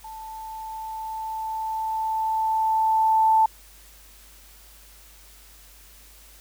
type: tone with level ramp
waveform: sine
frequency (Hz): 882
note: A5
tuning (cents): +4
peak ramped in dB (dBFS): -36 to -14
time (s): 0.04-3.46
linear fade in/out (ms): 5
effects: added 50 Hz sine -51 dBFS peak until 6.4 s + white hiss -51 dBFS RMS until 6.4 s